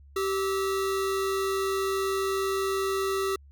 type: tone pair together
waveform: square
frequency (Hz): 387.9 / 1303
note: G4 / E6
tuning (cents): -18 / -20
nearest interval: octave + major sixth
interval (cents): 2098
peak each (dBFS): -27 / -34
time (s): 0.16-3.36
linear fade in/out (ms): 5
effects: added 70 Hz sine -49 dBFS peak until 3.51 s